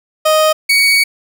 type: tone pair in turn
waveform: 30% pulse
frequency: 623 / 2244 Hz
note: D#5 / C#7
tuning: +2 / +21 cents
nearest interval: octave + minor seventh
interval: 2219 cents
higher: second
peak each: -6 dBFS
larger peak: neither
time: 0.25-0.53 / 0.69-1.04 s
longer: second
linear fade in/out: 10 ms
effects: none